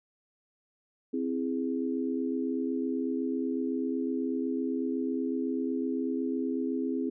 sine chord, C augmented, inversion none, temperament equal, 261.6 / 329.6 / 415.3 Hz, C4 / E4 / G#4, 0 / 0 / 0 cents, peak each -30 / -34 / -35 dBFS, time 1.13-7.1 s, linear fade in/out 10 ms, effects none

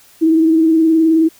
sine tone with vibrato, 322.4 Hz, E4, 38 cents flat, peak -8 dBFS, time 0.21-1.29 s, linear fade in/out 20 ms, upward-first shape sine, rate 19 Hz, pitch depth 33 cents each way, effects white hiss -47 dBFS RMS until 1.39 s

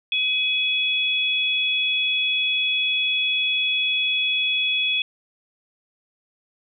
sine tone pair together, 2532 / 3382 Hz, D#7 / G#7, +30 / +31 cents, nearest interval perfect fourth, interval 501 cents, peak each -22 dBFS, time 0.12-5.02 s, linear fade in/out 2 ms, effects none

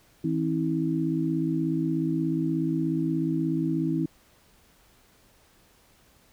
sine tone cluster, 161 / 266.6 / 323.3 Hz, E3 / C4 / E4, -41 / +33 / -34 cents, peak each -28 / -29 / -27 dBFS, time 0.24-4.06 s, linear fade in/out 5 ms, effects pink hiss -60 dBFS RMS until 6.32 s

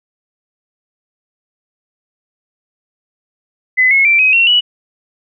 sine tone with pitch steps, 2020 / 2178 / 2347 / 2530 / 2728 / 2940 Hz, B6 / C#7 / D7 / D#7 / F7 / F#7, +39 / -31 / -2 / +28 / -41 / -12 cents, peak -7 dBFS, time 3.77-4.61 s, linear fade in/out 20 ms, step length 140 ms, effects none

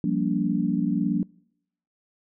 sine chord, G minor seventh, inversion third, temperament equal with one note detuned, 174.61 / 196 / 233.1 / 287.6 Hz, F3 / G3 / Bb3 / D4, 0 / 0 / 0 / -36 cents, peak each -27 dBFS, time 0.04-1.23 s, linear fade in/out 2 ms, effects noise-tail reverb RT60 0.8 s tail -26 dB re dry

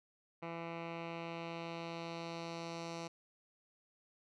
10% pulse tone with low-pass filter sweep, 167.4 Hz, E3, 27 cents sharp, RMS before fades -44 dBFS, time 0.42-3.08 s, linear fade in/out 10 ms, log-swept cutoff 2100 to 5800 Hz, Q 1.6, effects none

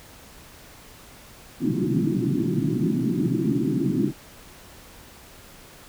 white band-pass noise, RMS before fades -23 dBFS, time 1.6-4.13 s, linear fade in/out 50 ms, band 120 to 360 Hz, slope 96 dB/octave, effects pink hiss -47 dBFS RMS until 5.88 s

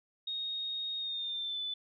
sine tone with pitch glide, 3729 to 3499 Hz, A#7 to A7, 0 to -10 cents, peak -34 dBFS, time 0.27-1.74 s, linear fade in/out 5 ms, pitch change -110 cents, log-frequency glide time 0.98-1.61 s, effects none

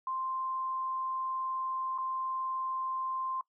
sine tone with dropouts, 1046.5 Hz, C6, in tune, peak -32 dBFS, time 0.07-3.41 s, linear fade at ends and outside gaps 2 ms, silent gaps 1.979-1.984 s, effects noise-tail reverb RT60 0.1 s tail -21 dB re dry

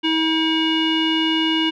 square tone with low-pass filter, 320 Hz, D#4, 49 cents sharp, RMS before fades -19 dBFS, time 0.03-1.71 s, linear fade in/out 20 ms, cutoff 3000 Hz, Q 8.6, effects none

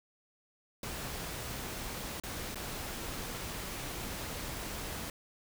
pink noise with dropouts, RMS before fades -40 dBFS, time 0.83-5.1 s, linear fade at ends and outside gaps 2 ms, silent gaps 2.2-2.235 / 2.546-2.556 s, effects none

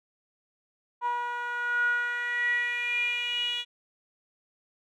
10% pulse tone with band-pass filter sweep, 482.5 Hz, B4, 40 cents flat, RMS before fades -29 dBFS, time 1.01-3.65 s, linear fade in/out 50 ms, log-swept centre 1000 to 3200 Hz, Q 9.5, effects none

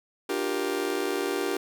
40% pulse chord, G minor seventh, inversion second, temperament just, 294 / 352.8 / 392 / 470.4 Hz, D4 / F4 / G4 / Bb4, +2 / +18 / 0 / +16 cents, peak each -33 / -32 / -29 / -33 dBFS, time 0.29-1.57 s, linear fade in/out 5 ms, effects none

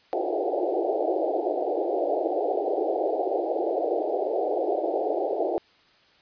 pink band-pass noise, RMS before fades -26 dBFS, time 0.13-5.58 s, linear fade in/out 0 ms, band 320 to 790 Hz, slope 96 dB/octave, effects white hiss -59 dBFS RMS until 6.21 s + resampled to 11025 Hz

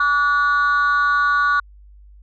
sine tone pair together, 1148 / 1456 Hz, D6 / F#6, -40 / -28 cents, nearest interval major third, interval 412 cents, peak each -15 dBFS, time 0-1.6 s, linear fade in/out 5 ms, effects tanh soft clip ceiling -11 dBFS + added 50 Hz sine -42 dBFS peak until 2.22 s

